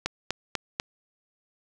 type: click train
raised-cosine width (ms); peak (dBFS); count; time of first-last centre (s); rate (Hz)
0.2; -9; 4; 0.06-0.799; 4.06
effects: none